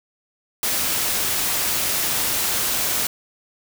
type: noise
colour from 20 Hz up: white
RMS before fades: -22 dBFS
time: 0.63-3.07 s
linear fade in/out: 2 ms
effects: none